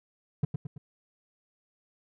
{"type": "tone with echo", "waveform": "triangle", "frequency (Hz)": 143.7, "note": "D3", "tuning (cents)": -37, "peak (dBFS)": -19, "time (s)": [0.43, 0.45], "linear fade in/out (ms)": 5, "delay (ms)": 110, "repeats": 3, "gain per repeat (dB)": -6, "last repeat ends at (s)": 0.78, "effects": []}